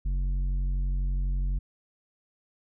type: tone with tanh clipping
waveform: sine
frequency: 46.04 Hz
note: F#1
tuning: 8 cents flat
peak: -26 dBFS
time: 0.05-1.59 s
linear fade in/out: 10 ms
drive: 8 dB
effects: none